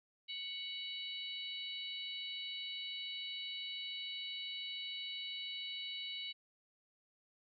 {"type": "harmonic tone with a mistuned harmonic", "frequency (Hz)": 740, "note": "F#5", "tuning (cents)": 0, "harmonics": [3, 4, 5, 6], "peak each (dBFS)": [-49, -44, -45, -54], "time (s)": [0.28, 6.33], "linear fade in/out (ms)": 20, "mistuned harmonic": 5, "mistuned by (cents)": 88, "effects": []}